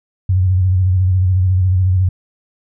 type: tone with vibrato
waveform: sine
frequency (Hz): 92.5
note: F#2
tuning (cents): 0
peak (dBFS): -10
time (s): 0.29-2.09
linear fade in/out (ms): 5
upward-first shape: square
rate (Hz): 14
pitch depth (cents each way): 45
effects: none